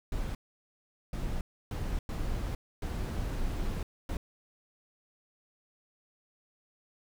brown noise bursts at uneven times, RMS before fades -33 dBFS, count 6, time 0.12-0.35 / 1.13-1.41 / 1.71-1.99 / 2.09-2.55 / 2.82-3.83 / 4.09-4.17 s, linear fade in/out 2 ms, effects none

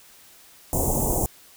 pink band-stop noise, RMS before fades -23 dBFS, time 0.73-1.26 s, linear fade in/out 0 ms, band 900 to 6700 Hz, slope 48 dB/octave, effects white hiss -51 dBFS RMS until 1.56 s

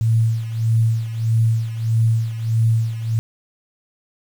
sine tone with tremolo, 113.1 Hz, A2, 48 cents sharp, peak -12 dBFS, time 0.01-3.19 s, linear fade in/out 0 ms, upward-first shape sine, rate 1.6 Hz, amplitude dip 75%, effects 7-bit

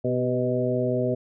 harmonic tone with a mistuned harmonic, 124.8 Hz, B2, 19 cents sharp, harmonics 1 / 2 / 3 / 4 / 5, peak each -28 / -28 / -28 / -28 / -28 dBFS, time 0.04-1.15 s, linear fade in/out 10 ms, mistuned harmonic 3, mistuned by +37 cents, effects none

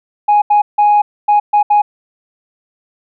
sine tone bursts at uneven times, 830.6 Hz, G#5, in tune, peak -5 dBFS, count 6, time 0.28-0.42 / 0.5-0.62 / 0.78-1.02 / 1.28-1.4 / 1.53-1.63 / 1.7-1.82 s, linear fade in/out 10 ms, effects tanh soft clip ceiling -4 dBFS

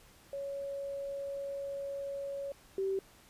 sine tone pair in turn, 557 / 386.8 Hz, C#5 / G4, +8 / -23 cents, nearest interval tritone, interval 631 cents, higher first, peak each -36 / -30 dBFS, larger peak second, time 0.33-2.52 / 2.78-2.99 s, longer first, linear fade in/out 2 ms, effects pink hiss -60 dBFS RMS until 3.29 s + resampled to 32000 Hz

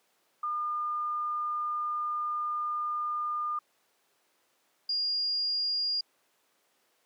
sine tone pair in turn, 1210 / 4831 Hz, D#6 / D8, -49 / +48 cents, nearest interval 2 octaves, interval 2397 cents, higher second, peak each -29 / -27 dBFS, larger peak second, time 0.43-3.59 / 4.89-6.01 s, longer first, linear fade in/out 5 ms, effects pink hiss -70 dBFS RMS until 7.05 s + high-pass 400 Hz 12 dB/octave

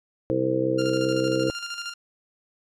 harmonic tone, 65 Hz, C2, 11 cents flat, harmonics 2 / 3 / 4 / 5 / 6 / 7 / 8, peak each -31 / -37 / -37 / -25 / -36 / -27 / -26 dBFS, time 0.3-1.5 s, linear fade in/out 0 ms
15% pulse tone with tremolo, 1396.9 Hz, F6, in tune, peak -23 dBFS, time 0.78-1.94 s, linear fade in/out 10 ms, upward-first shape square, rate 13 Hz, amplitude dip 50%
effects resampled to 24000 Hz

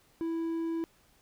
triangle tone with hard clipping, 329.6 Hz, E4, in tune, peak -31 dBFS, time 0.21-0.84 s, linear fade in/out 0 ms, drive 6 dB, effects pink hiss -65 dBFS RMS until 1.21 s

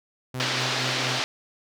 sawtooth tone with tremolo, 127.8 Hz, C3, 40 cents flat, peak -25 dBFS, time 0.34-1.2 s, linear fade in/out 5 ms, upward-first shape sine, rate 4.3 Hz, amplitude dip 50%
white band-pass noise, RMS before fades -27 dBFS, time 0.4-1.24 s, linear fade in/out 0 ms, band 250 to 4900 Hz, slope 24 dB/octave
effects none

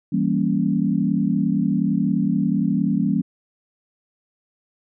sine chord, E diminished seventh, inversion none, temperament equal, 164.81 / 196 / 233.1 / 277.2 Hz, E3 / G3 / Bb3 / Db4, 0 / 0 / 0 / 0 cents, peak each -24 / -21 / -23 / -24 dBFS, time 0.12-3.22 s, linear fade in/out 10 ms, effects none

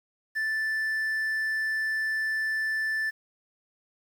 triangle tone, 1760 Hz, A6, in tune, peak -24 dBFS, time 0.35-3.11 s, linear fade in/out 20 ms, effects 9-bit

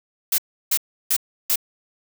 blue noise bursts, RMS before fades -19 dBFS, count 4, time 0.32-1.558 s, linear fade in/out 5 ms, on 62 ms, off 330 ms, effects none

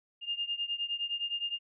sine beating tone pair, 2815 / 2824.7 Hz, F7 / F7, +13 / +19 cents, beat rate 9.7 Hz, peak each -34 / -36 dBFS, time 0.21-1.59 s, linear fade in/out 50 ms, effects none

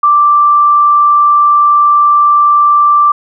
sine tone, 1174.7 Hz, D6, in tune, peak -4 dBFS, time 0.03-3.12 s, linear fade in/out 5 ms, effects none

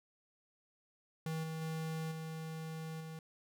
square tone with level steps, 160 Hz, D#3, 49 cents sharp, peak -37 / -40 / -38 / -42 / -45 dBFS, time 1.26-3.19 s, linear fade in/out 2 ms, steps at 1.43 / 1.61 / 2.11 / 3 s, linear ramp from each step 10 ms, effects none

